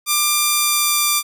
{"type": "tone with pitch glide", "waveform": "5% pulse", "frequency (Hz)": [1191, 1183.5], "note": ["D6", "D6"], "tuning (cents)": [24, 13], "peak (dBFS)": -3, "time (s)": [0.06, 1.23], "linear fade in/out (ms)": 50, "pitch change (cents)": -11, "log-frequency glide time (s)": [0.57, 1.07], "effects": []}